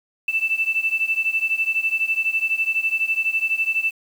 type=beating tone pair; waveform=sine; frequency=2647 / 2659 Hz; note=E7 / E7; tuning=+7 / +14 cents; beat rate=12 Hz; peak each=-21 / -23 dBFS; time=0.28-3.91 s; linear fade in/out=5 ms; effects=7-bit